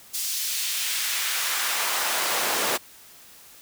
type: noise with high-pass filter sweep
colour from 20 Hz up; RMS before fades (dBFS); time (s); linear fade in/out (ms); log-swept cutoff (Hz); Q
pink; -26; 0.13-2.78; 20; 5400 to 400; 0.86
effects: white hiss -49 dBFS RMS until 3.61 s